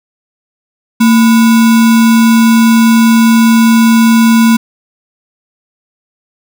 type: tone with sample-and-hold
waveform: sine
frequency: 227.6 Hz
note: A#3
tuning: 41 cents flat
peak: -3 dBFS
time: 1-4.57 s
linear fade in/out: 10 ms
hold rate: 1225 Hz
effects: none